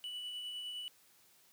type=tone with tremolo; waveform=triangle; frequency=2960 Hz; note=F#7; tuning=in tune; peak=-38 dBFS; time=0.04-0.88 s; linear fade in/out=0 ms; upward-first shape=sine; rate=9.8 Hz; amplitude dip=25%; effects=white hiss -66 dBFS RMS until 1.52 s + high-pass 80 Hz 12 dB/octave